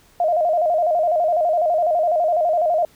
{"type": "tone with vibrato", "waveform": "sine", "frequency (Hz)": 661, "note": "E5", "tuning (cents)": 5, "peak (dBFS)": -15, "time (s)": [0.2, 2.85], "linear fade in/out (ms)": 2, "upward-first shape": "square", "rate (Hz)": 12, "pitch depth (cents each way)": 100, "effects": ["pink hiss -54 dBFS RMS until 2.95 s"]}